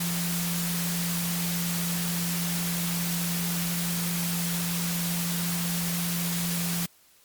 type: tone in noise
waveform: sine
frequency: 172.3 Hz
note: F3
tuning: 23 cents flat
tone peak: -28 dBFS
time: 0-6.86 s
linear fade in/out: 5 ms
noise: white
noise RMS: -31 dBFS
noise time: 0-6.86 s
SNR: 0 dB
effects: white hiss -59 dBFS RMS until 7.24 s + MP3 96 kbps